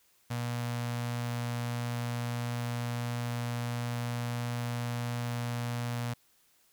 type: tone with notch filter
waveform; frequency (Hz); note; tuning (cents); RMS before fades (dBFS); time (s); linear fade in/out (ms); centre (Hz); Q
sawtooth; 119.9; A#2; +49; -34; 0.3-6.14; 10; 360; 1.6
effects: white hiss -67 dBFS RMS until 6.72 s